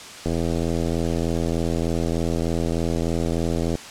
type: click train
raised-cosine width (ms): 2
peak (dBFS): -11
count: 292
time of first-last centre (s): 0.26-3.753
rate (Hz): 83.3
effects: white hiss -38 dBFS RMS until 3.9 s + low-pass 7000 Hz 12 dB/octave